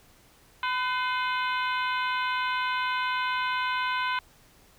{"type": "harmonic tone with a mistuned harmonic", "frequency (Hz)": 504, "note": "B4", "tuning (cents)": 35, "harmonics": [2, 3, 4, 5, 6, 7, 8], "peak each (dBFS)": [-28, -31, -36, -37, -38, -41, -43], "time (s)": [0.63, 4.19], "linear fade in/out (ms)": 2, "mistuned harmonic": 4, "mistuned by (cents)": 74, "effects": ["pink hiss -58 dBFS RMS until 4.78 s"]}